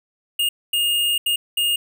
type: tone bursts at uneven times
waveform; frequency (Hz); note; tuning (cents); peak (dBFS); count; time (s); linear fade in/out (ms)
square; 2839; F7; +28; -18; 4; 0.39-0.49 / 0.73-1.18 / 1.26-1.36 / 1.57-1.76; 5
effects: none